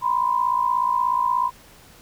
sine tone pair together, 973.3 / 1030 Hz, B5 / C6, -26 / -28 cents, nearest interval minor second, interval 98 cents, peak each -21 dBFS, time 0.01-1.51 s, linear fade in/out 50 ms, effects pink hiss -49 dBFS RMS until 2.01 s

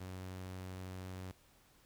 sawtooth tone, 92.8 Hz, F#2, 6 cents sharp, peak -40 dBFS, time 0-1.32 s, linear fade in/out 10 ms, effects pink hiss -67 dBFS RMS until 1.85 s

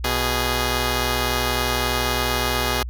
5% pulse tone pair together, 123.47 / 414.3 Hz, B2 / G#4, 0 / -4 cents, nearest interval octave + major sixth, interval 2096 cents, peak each -12 dBFS, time 0.04-2.83 s, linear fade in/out 5 ms, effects added 60 Hz sine -27 dBFS peak until 2.89 s

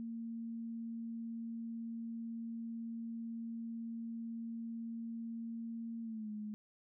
sine tone with pitch glide, 229.5 to 211.7 Hz, A#3 to G#3, -27 to +33 cents, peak -40 dBFS, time 0-6.54 s, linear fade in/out 0 ms, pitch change -140 cents, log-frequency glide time 6.02-6.3 s, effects none

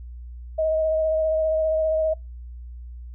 sine tone with vibrato, 632 Hz, D#5, 27 cents sharp, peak -19 dBFS, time 0.58-2.14 s, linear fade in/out 10 ms, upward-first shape sine, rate 15 Hz, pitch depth 17 cents each way, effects noise-tail reverb RT60 0.2 s tail -26 dB re dry + added 60 Hz sine -35 dBFS peak until 3.14 s

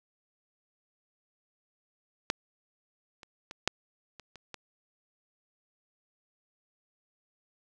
clicks, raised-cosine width 0.2 ms, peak -9 / -30 / -24 / -7 / -29 / -30 / -23 dBFS, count 7, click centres 2.301 / 3.232 / 3.511 / 3.676 / 4.197 / 4.357 / 4.543 s, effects none

